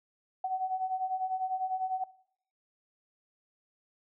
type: beating tone pair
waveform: sine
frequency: 743 / 753 Hz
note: F#5 / F#5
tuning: +7 / +30 cents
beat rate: 10 Hz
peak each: -36 / -31 dBFS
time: 0.44-2.04 s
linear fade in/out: 5 ms
effects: noise-tail reverb RT60 0.7 s tail -22 dB re dry